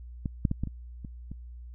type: clicks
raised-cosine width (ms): 5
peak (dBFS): -18 / -11 / -15 / -17 / -24 / -26 / -26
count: 7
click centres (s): 0.258 / 0.452 / 0.514 / 0.636 / 0.673 / 1.048 / 1.316
effects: added 60 Hz sine -41 dBFS peak until 1.74 s